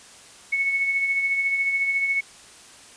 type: tone with tremolo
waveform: sine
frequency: 2207 Hz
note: C#7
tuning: 8 cents flat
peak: -18 dBFS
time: 0.52-2.21 s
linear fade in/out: 10 ms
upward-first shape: triangle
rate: 14 Hz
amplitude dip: 50%
effects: white hiss -47 dBFS RMS until 2.96 s + resampled to 22050 Hz